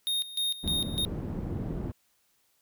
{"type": "tone with tremolo", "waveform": "square", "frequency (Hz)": 3700, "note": "A#7", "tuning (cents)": -14, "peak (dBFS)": -27, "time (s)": [0.07, 1.05], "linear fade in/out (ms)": 0, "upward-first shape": "square", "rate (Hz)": 3.3, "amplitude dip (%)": 80}
{"type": "low-pass noise", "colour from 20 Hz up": "white", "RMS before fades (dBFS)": -34, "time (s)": [0.63, 1.92], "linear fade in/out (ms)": 10, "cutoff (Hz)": 220, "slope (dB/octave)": 12}
{"effects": ["white hiss -70 dBFS RMS until 2.61 s"]}